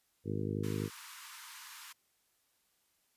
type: harmonic tone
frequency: 51.7 Hz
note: G#1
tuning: 7 cents flat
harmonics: 2 / 3 / 4 / 5 / 6 / 7 / 8 / 9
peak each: -38 / -40 / -41 / -42 / -43 / -43 / -44 / -45 dBFS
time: 0.24-0.9 s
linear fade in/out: 50 ms
type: high-pass noise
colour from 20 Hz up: pink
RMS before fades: -50 dBFS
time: 0.63-1.93 s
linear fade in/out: 10 ms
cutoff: 920 Hz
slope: 96 dB/octave
effects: white hiss -75 dBFS RMS until 3.16 s + resampled to 32000 Hz